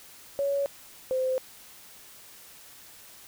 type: tone pair in turn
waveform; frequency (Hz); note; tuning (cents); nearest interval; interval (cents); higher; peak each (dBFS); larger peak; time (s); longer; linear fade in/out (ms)
sine; 560 / 517.6; C#5 / C5; +18 / -19; minor second; 137; first; -24; neither; 0.39-0.66 / 1.11-1.38; neither; 0
effects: white hiss -50 dBFS RMS until 3.27 s